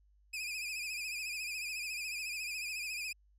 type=tone with vibrato; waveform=sawtooth; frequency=2481 Hz; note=D#7; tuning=6 cents flat; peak=-34 dBFS; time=0.33-3.13 s; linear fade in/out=10 ms; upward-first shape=sine; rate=14 Hz; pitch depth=76 cents each way; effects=added 50 Hz sine -64 dBFS peak until 3.38 s + low-pass 12000 Hz 12 dB/octave